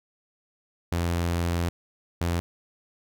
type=tone bursts at uneven times; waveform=sawtooth; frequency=85.7 Hz; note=F2; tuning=32 cents flat; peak=-20 dBFS; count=2; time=0.92-1.69 / 2.21-2.4 s; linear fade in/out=0 ms; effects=none